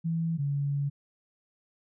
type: tone pair in turn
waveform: sine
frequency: 164.81 / 141.85 Hz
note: E3 / C#3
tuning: 0 / +40 cents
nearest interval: minor third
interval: 260 cents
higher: first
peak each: -26 dBFS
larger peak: neither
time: 0.04-0.38 / 0.38-0.9 s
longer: second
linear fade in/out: 20 ms
effects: none